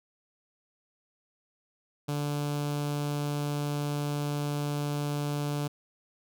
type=tone with notch filter; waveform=sawtooth; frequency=145.8 Hz; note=D3; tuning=12 cents flat; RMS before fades=-31 dBFS; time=2.08-5.68 s; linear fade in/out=10 ms; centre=1900 Hz; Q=1.9; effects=none